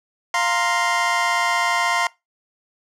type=chord; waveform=25% pulse; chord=F suspended fourth; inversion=none; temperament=just; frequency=698.5 / 931.3 / 1047.7 Hz; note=F5 / Bb5 / C6; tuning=0 / -2 / +2 cents; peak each=-20 / -20 / -18 dBFS; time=0.34-2.07 s; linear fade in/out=2 ms; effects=noise-tail reverb RT60 0.2 s tail -21 dB re dry + low-pass 8000 Hz 12 dB/octave